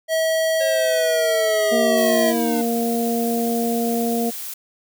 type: tone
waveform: square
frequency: 644 Hz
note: E5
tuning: 41 cents flat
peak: -18 dBFS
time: 0.08-2.34 s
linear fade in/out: 50 ms
type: linear sweep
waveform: square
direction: down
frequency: 548 to 296.3 Hz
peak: -25 dBFS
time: 0.6-2.62 s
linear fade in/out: 10 ms
type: harmonic tone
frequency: 233.1 Hz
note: A#3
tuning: in tune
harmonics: 1 / 2 / 3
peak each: -21 / -24 / -26 dBFS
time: 1.71-4.31 s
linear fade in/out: 20 ms
type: noise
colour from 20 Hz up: blue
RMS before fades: -31 dBFS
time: 1.97-4.54 s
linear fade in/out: 5 ms
effects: none